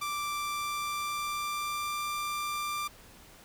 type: tone with pitch glide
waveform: sawtooth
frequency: 1174.7 to 1184.9 Hz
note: D6 to D6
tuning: 0 to +15 cents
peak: -28 dBFS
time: 0.01-2.88 s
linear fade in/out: 10 ms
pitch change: +15 cents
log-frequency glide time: 0.32-2.05 s
effects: pink hiss -54 dBFS RMS until 3.44 s